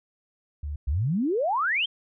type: tone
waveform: sine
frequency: 73.42 Hz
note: D2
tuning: in tune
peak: -29 dBFS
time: 0.63-0.76 s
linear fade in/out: 5 ms
type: exponential sweep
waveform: sine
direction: up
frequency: 61.3 to 3258 Hz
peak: -22 dBFS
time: 0.87-1.86 s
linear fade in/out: 10 ms
effects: none